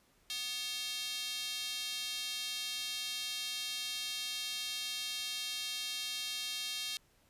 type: tone with high-pass filter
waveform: square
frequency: 246.9 Hz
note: B3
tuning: in tune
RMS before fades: -39 dBFS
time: 0.3-6.97 s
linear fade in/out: 0 ms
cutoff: 3500 Hz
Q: 2.5
effects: pink hiss -69 dBFS RMS until 7.29 s + resampled to 32000 Hz